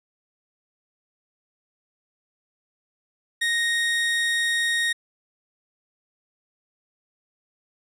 30% pulse tone, 1864.7 Hz, A#6, in tune, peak -18 dBFS, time 3.41-4.93 s, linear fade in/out 10 ms, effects low-pass 11000 Hz 12 dB/octave

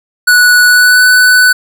square tone with pitch glide, 1474 to 1495.4 Hz, F#6 to F#6, -7 to +18 cents, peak -4 dBFS, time 0.27-1.53 s, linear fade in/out 10 ms, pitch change +25 cents, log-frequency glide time 0.66-1.03 s, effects none

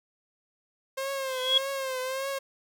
sawtooth tone with vibrato, 530 Hz, C5, 22 cents sharp, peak -26 dBFS, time 0.97-2.39 s, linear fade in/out 10 ms, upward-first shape triangle, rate 1.7 Hz, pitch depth 74 cents each way
sine tone with exponential growth, 3322 Hz, G#7, in tune, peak -16 dBFS, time 1.24-1.58 s, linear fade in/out 5 ms, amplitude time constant 72 ms
effects none

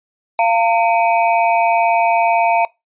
square ring-modulated tone, 800 Hz, G5, 35 cents sharp, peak -9 dBFS, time 0.39-2.65 s, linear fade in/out 2 ms, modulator 109 Hz, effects noise-tail reverb RT60 0.2 s tail -21 dB re dry + resampled to 8000 Hz

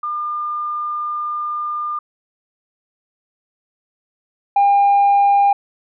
sine tone pair in turn, 1204 / 803.6 Hz, D6 / G5, +43 / +43 cents, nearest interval perfect fifth, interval 700 cents, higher first, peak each -20 / -8 dBFS, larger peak second, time 0.03-1.99 / 4.56-5.53 s, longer first, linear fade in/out 5 ms, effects tanh soft clip ceiling -8 dBFS

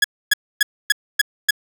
sawtooth tone bursts, 1680 Hz, G#6, 19 cents sharp, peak -7 dBFS, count 6, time 0.02-1.508 s, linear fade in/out 5 ms, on 23 ms, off 270 ms, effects none

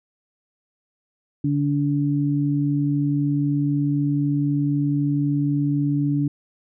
sine tone pair together, 143.9 / 287.8 Hz, D3 / D4, -35 / -35 cents, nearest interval octave, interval 1200 cents, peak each -21 dBFS, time 1.44-6.28 s, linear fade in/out 5 ms, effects none

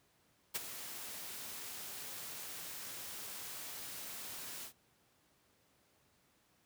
white noise with ADSR envelope, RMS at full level -35 dBFS, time 0.54-4.73 s, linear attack 19 ms, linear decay 22 ms, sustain -11 dB, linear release 93 ms, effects pink hiss -72 dBFS RMS until 6.65 s + high-pass 80 Hz 12 dB/octave

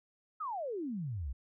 sine exponential sweep, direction down, 1330 to 58.27 Hz, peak -35 dBFS, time 0.4-1.33 s, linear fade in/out 10 ms, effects none

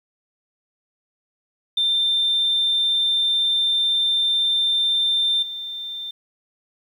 sine tone with level steps, 3582 Hz, A7, 30 cents sharp, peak -16 / -28 dBFS, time 1.77-6.11 s, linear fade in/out 5 ms, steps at 5.42 s, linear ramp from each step 10 ms, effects tanh soft clip ceiling -12 dBFS + 9-bit

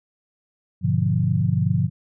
sine chord, G# diminished seventh, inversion none, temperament equal with one note detuned, 101.34 / 123.47 / 146.83 / 174.61 Hz, G#2 / B2 / D3 / F3, -42 / 0 / 0 / 0 cents, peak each -23 dBFS, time 0.81-1.9 s, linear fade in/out 50 ms, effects none

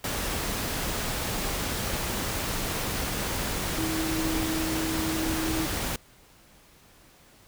sine tone in noise, 320 Hz, D#4, 49 cents sharp, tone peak -28 dBFS, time 3.78-5.66 s, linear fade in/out 2 ms, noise pink, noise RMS -30 dBFS, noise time 0.04-5.96 s, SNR -1 dB, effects pink hiss -56 dBFS RMS until 7.47 s

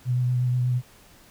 sine tone with vibrato, 124.7 Hz, B2, 17 cents sharp, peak -20 dBFS, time 0.05-0.82 s, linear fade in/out 50 ms, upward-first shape triangle, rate 8.3 Hz, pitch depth 23 cents each way, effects pink hiss -53 dBFS RMS until 1.3 s

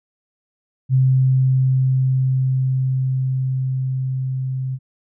sine tone with level ramp, 130.81 Hz, C3, in tune, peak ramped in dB -11 to -21 dBFS, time 0.89-4.79 s, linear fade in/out 50 ms, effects none

